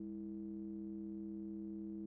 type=ring-modulated tone; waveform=triangle; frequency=61.74 Hz; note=B1; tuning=in tune; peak=-38 dBFS; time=0-2.06 s; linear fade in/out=5 ms; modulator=265 Hz; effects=none